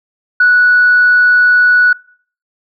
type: tone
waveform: sine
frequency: 1473 Hz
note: F#6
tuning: 8 cents flat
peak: -4 dBFS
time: 0.4-1.93 s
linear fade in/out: 5 ms
effects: noise-tail reverb RT60 0.5 s tail -23 dB re dry + tanh soft clip ceiling -1 dBFS